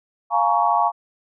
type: chord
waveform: sine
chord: Bb minor seventh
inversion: second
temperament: just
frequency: 699.2 / 839.1 / 932.3 / 1118.8 Hz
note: F5 / Ab5 / Bb5 / Db6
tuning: +2 / +18 / 0 / +16 cents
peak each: -21 dBFS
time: 0.3-0.92 s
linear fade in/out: 50 ms
effects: none